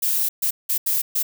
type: noise bursts at uneven times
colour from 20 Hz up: violet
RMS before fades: -21 dBFS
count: 5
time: 0.02-0.29 / 0.42-0.51 / 0.69-0.78 / 0.86-1.02 / 1.15-1.23 s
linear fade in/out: 10 ms
effects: none